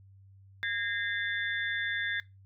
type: tone cluster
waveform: sine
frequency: 1635 / 1836 / 2060 / 3532 Hz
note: G#6 / A#6 / C7 / A7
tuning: -28 / -27 / -28 / +6 cents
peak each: -33 / -35 / -37 / -38 dBFS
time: 0.63-2.2 s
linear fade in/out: 0 ms
effects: noise-tail reverb RT60 0.2 s tail -19 dB re dry + added 97 Hz sine -53 dBFS peak until 2.45 s